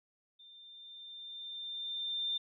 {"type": "tone with level ramp", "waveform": "sine", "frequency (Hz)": 3591, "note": "A7", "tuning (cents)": 35, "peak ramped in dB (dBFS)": [-54, -31], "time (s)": [0.39, 2.38], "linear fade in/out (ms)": 10, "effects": []}